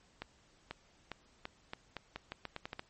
accelerating click train, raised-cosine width 0.3 ms, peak -24 dBFS, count 13, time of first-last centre 0.22-2.794 s, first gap 490 ms, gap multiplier 0.83, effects pink hiss -67 dBFS RMS until 2.89 s + MP3 32 kbps

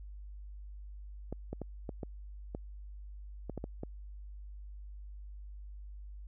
clicks, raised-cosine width 2 ms, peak -25 dBFS, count 10, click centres 1.326 / 1.53 / 1.617 / 1.892 / 2.032 / 2.549 / 3.497 / 3.577 / 3.641 / 3.834 s, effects added 50 Hz sine -44 dBFS peak until 6.27 s

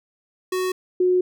square / sine tone pair in turn, 370 / 364.1 Hz, F#4 / F#4, 0 / -28 cents, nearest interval unison, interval 28 cents, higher first, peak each -22 / -15 dBFS, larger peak second, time 0.52-0.72 / 1-1.21 s, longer second, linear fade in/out 5 ms, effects none

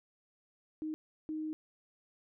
sine tone bursts at uneven times, 311.1 Hz, D#4, in tune, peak -35 dBFS, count 2, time 0.82-0.94 / 1.29-1.53 s, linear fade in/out 0 ms, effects none

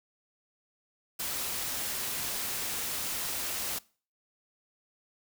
white noise, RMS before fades -34 dBFS, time 1.19-3.79 s, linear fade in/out 10 ms, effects noise-tail reverb RT60 0.4 s tail -22 dB re dry

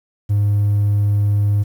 triangle tone, 102.6 Hz, G#2, 21 cents flat, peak -10 dBFS, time 0.29-1.64 s, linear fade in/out 20 ms, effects tanh soft clip ceiling -8 dBFS + 8-bit

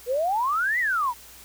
sine exponential two-way sweep, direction up then down, 469.9 to 2038 to 909 Hz, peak -21 dBFS, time 0.06-1.14 s, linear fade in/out 50 ms, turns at 0.79 s, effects added 60 Hz sine -56 dBFS peak until 1.44 s + white hiss -47 dBFS RMS until 1.44 s

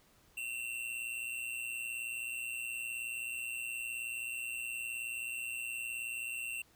square tone with amplitude modulation, 2719 Hz, F7, 47 cents flat, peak -35 dBFS, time 0.37-6.62 s, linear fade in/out 5 ms, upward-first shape sine, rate 119 Hz, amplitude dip 70%, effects pink hiss -66 dBFS RMS until 6.75 s

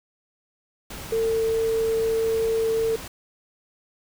sine tone in noise, 449.6 Hz, A4, 37 cents sharp, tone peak -20 dBFS, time 1.12-2.96 s, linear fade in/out 5 ms, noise pink, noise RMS -37 dBFS, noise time 0.9-3.08 s, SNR +14 dB, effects none

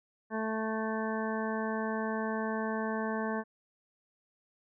harmonic tone, 220 Hz, A3, in tune, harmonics 1 / 2 / 3 / 4 / 5 / 7 / 8, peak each -34 / -37 / -39 / -40 / -41 / -42 / -43 dBFS, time 0.3-3.44 s, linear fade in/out 50 ms, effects none

